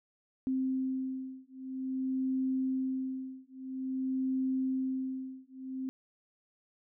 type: beating tone pair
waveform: sine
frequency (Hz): 261.6 / 262.1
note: C4 / C4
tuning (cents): 0 / +3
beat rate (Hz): 0.5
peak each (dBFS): -34 / -34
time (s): 0.47-5.89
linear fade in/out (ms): 0
effects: none